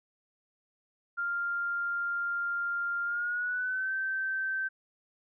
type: tone with pitch glide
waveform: sine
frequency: 1396.9 to 1550 Hz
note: F6 to G6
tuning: 0 to -20 cents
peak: -29 dBFS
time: 1.17-4.69 s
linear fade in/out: 20 ms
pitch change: +180 cents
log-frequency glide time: 3.04-3.93 s
effects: none